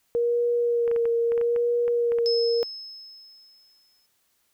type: tone with vibrato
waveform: sine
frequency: 471.6 Hz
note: A#4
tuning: 20 cents sharp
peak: -20 dBFS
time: 0.15-2.63 s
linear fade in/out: 0 ms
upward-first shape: sine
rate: 0.77 Hz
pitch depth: 22 cents each way
type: clicks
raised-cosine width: 0.5 ms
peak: -24 dBFS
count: 11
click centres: 0.878 / 0.914 / 0.962 / 1.055 / 1.32 / 1.378 / 1.413 / 1.562 / 1.88 / 2.12 / 2.186 s
type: tone with exponential decay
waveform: sine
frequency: 5190 Hz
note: E8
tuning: 28 cents flat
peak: -24 dBFS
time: 2.26-4.06 s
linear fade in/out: 0 ms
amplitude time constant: 390 ms
effects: white hiss -69 dBFS RMS until 4.53 s